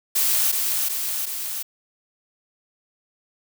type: noise with echo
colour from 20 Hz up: blue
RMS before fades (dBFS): -20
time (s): 0.15-0.52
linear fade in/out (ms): 10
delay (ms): 370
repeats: 3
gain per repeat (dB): -3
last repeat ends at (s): 1.63
effects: none